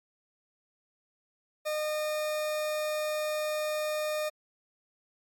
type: tone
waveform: 40% pulse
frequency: 610 Hz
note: D#5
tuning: 34 cents flat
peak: -28 dBFS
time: 1.65-4.3 s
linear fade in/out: 20 ms
effects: MP3 96 kbps